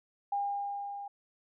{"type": "tone with level ramp", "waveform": "sine", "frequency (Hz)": 806, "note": "G5", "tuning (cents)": 48, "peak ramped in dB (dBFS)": [-28, -39], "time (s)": [0.32, 1.08], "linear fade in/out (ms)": 5, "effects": []}